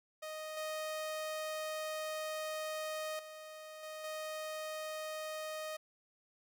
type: tone with level steps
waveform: sawtooth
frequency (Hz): 622.3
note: D#5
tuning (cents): 0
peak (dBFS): -38 / -34 / -44 / -40 / -36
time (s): 0.22-5.77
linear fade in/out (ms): 10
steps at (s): 0.57 / 3.19 / 3.83 / 4.04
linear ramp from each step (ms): 2
effects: none